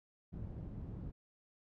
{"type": "low-pass noise", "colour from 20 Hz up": "white", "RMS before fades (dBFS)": -45, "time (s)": [0.32, 1.12], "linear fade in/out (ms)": 20, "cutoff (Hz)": 150, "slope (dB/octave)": 12, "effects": []}